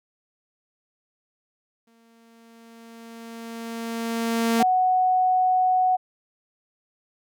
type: tone with exponential growth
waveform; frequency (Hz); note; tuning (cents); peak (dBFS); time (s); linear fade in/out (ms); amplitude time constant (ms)
sawtooth; 229.5; A#3; -27; -14; 1.87-4.63; 5; 600
type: tone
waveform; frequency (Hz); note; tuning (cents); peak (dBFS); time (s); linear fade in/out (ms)
sine; 740; F#5; 0; -17; 4.59-5.97; 20
effects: none